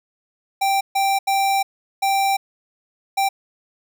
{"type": "tone bursts at uneven times", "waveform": "square", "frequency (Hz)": 784, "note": "G5", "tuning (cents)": 0, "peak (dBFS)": -17, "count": 5, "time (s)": [[0.61, 0.81], [0.95, 1.19], [1.27, 1.63], [2.02, 2.37], [3.17, 3.29]], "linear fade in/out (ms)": 10, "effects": []}